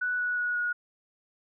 sine tone with pitch steps, 1480 / 1469.8 / 1459.6 / 1449.5 Hz, F#6 / F#6 / F#6 / F#6, 0 / -12 / -24 / -36 cents, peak -26 dBFS, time 0.01-0.73 s, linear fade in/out 10 ms, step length 180 ms, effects none

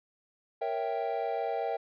triangle chord, A# diminished seventh, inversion none, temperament equal, 466.2 / 554.4 / 659.3 / 784 Hz, A#4 / C#5 / E5 / G5, 0 / 0 / 0 / 0 cents, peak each -33 / -36 / -33 / -32 dBFS, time 0.61-1.77 s, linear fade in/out 10 ms, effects resampled to 11025 Hz

